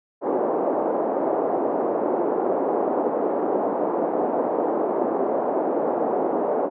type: band-pass noise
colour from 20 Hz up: pink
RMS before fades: -23 dBFS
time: 0.21-6.7 s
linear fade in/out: 50 ms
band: 310 to 820 Hz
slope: 24 dB/octave
effects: none